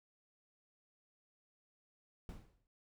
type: noise with exponential decay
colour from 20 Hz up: brown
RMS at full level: -45 dBFS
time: 2.29-2.67 s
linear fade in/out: 1 ms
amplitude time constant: 81 ms
effects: none